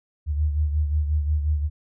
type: beating tone pair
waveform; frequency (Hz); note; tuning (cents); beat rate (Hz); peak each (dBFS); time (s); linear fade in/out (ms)
sine; 74.8 / 80.4; D2 / E2; +32 / -43; 5.6; -20 / -29; 0.26-1.7; 50
effects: none